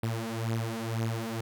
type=beating tone pair; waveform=sawtooth; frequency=112.6 / 114.6 Hz; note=A2 / A#2; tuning=+40 / -29 cents; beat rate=2 Hz; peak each=-29 dBFS; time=0.03-1.41 s; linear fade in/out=5 ms; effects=none